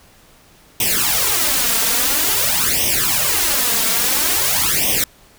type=noise with flanger; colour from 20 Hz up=white; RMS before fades=-17 dBFS; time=0.8-5.04 s; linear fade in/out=2 ms; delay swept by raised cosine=0.34 to 4.44 ms; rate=0.49 Hz; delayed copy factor=+0.9; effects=pink hiss -49 dBFS RMS until 5.38 s